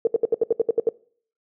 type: tone bursts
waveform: sine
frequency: 456.9 Hz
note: A#4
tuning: 35 cents flat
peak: -14 dBFS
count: 10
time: 0.05-0.89 s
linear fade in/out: 2 ms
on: 21 ms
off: 70 ms
effects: noise-tail reverb RT60 0.5 s tail -23 dB re dry